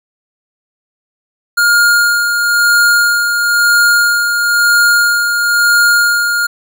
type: tone with tremolo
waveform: square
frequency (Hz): 1417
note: F6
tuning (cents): +25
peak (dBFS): -7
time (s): 1.57-6.47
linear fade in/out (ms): 10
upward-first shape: sine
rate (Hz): 1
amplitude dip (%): 45
effects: none